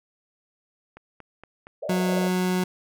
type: click train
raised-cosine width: 0.5 ms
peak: -28 dBFS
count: 4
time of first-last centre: 0.97-1.669 s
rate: 4.29 Hz
type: band-pass noise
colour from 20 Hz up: white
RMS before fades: -32 dBFS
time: 1.82-2.28 s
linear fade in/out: 10 ms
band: 480 to 660 Hz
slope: 96 dB/octave
type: tone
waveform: 30% pulse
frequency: 183 Hz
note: F#3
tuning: 19 cents flat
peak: -19 dBFS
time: 1.89-2.64 s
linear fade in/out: 5 ms
effects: none